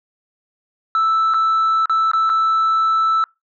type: tone with dropouts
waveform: sine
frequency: 1318.5 Hz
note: E6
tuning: in tune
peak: -11 dBFS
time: 0.95-3.24 s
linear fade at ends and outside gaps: 1 ms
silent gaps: 1.338-1.343 / 1.857-1.896 / 2.115-2.134 / 2.294-2.299 s
effects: noise-tail reverb RT60 0.2 s tail -26 dB re dry + tanh soft clip ceiling -12 dBFS